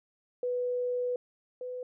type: tone pair in turn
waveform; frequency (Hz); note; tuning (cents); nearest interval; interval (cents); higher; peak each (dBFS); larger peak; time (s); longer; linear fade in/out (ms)
sine; 493.9 / 500.5; B4 / B4; 0 / +23; unison; 23; second; -28 / -35; first; 0.43-1.16 / 1.61-1.83; first; 2
effects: none